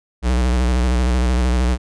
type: tone with vibrato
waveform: square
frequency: 61.74 Hz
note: B1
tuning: in tune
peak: -15 dBFS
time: 0.22-1.78 s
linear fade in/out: 50 ms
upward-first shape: square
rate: 13 Hz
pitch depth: 62 cents each way
effects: resampled to 22050 Hz